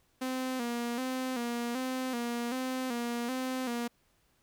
sawtooth tone with vibrato, 247.7 Hz, B3, 5 cents sharp, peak -28 dBFS, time 0.21-3.88 s, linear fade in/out 10 ms, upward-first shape square, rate 1.3 Hz, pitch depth 72 cents each way, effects pink hiss -71 dBFS RMS until 4.42 s

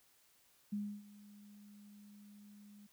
sine tone with ADSR envelope, 205.8 Hz, G#3, 16 cents flat, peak -35 dBFS, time 0.72-2.87 s, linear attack 11 ms, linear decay 290 ms, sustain -20 dB, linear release 10 ms, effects white hiss -70 dBFS RMS until 2.92 s

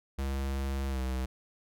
square tone with pitch glide, 67.8 to 64.63 Hz, C#2 to C2, -38 to -21 cents, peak -31 dBFS, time 0.18-1.26 s, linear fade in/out 10 ms, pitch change -83 cents, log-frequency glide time 0.89-1 s, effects none

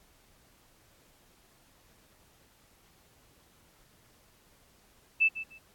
sine tone with echo, 2637 Hz, E7, in tune, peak -20 dBFS, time 5.2-5.29 s, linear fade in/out 20 ms, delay 150 ms, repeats 2, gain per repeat -14 dB, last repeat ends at 5.59 s, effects pink hiss -63 dBFS RMS until 5.74 s + AAC 64 kbps

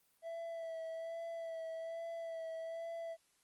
triangle tone with vibrato, 659.3 Hz, E5, in tune, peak -39 dBFS, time 0.22-3.17 s, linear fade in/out 50 ms, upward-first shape sine, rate 1.2 Hz, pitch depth 24 cents each way, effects white hiss -74 dBFS RMS until 3.43 s + Opus 32 kbps

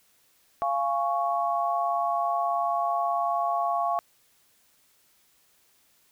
sine chord, Db major, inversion first, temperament just, 693 / 831.5 / 1108.7 Hz, F5 / Ab5 / Db6, -14 / +2 / 0 cents, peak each -26 / -31 / -28 dBFS, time 0.62-3.99 s, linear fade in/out 0 ms, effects white hiss -64 dBFS RMS until 6.11 s

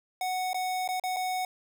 square tone with dropouts, 740 Hz, F#5, in tune, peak -29 dBFS, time 0.21-1.45 s, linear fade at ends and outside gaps 2 ms, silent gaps 0.532-0.544 / 0.877-0.888 / 0.998-1.037 / 1.163-1.167 s, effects none

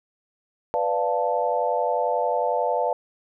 sine chord, B half-diminished seventh, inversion none, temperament equal with one note detuned, 496.2 / 587.3 / 698.5 / 880 Hz, B4 / D5 / F5 / A5, +8 / 0 / 0 / 0 cents, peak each -26 dBFS, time 0.74-2.93 s, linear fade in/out 0 ms, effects none

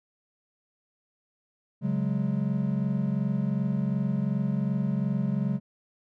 triangle chord, C# suspended fourth, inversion none, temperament equal, 138.59 / 185 / 207.7 Hz, C#3 / F#3 / G#3, 0 / 0 / 0 cents, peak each -27 dBFS, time 1.81-5.6 s, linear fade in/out 50 ms, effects none

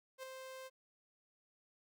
sawtooth tone with ADSR envelope, 523.3 Hz, C5, in tune, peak -39 dBFS, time 0.18-0.7 s, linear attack 51 ms, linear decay 6 ms, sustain -5 dB, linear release 35 ms, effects none

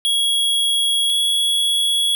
square tone pair in turn, 3322 / 3351 Hz, G#7 / G#7, 0 / +15 cents, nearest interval unison, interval 15 cents, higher second, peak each -16 dBFS, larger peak neither, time 0.05-1.1 / 1.1-2.15 s, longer neither, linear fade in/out 0 ms, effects none

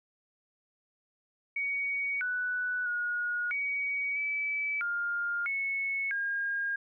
sine tone with pitch steps, 2245 / 1485 / 1444 / 2257 / 2300 / 1408 / 2202 / 1619 Hz, C#7 / F#6 / F#6 / C#7 / D7 / F6 / C#7 / G#6, +21 / +6 / -43 / +31 / -37 / +14 / -12 / -45 cents, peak -29 dBFS, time 1.56-6.76 s, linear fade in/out 5 ms, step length 650 ms, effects none

